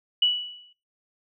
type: tone with exponential decay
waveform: sine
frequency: 2948 Hz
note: F#7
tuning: 7 cents flat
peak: -15 dBFS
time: 0.22-0.73 s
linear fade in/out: 5 ms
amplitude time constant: 110 ms
effects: noise-tail reverb RT60 0.3 s tail -21 dB re dry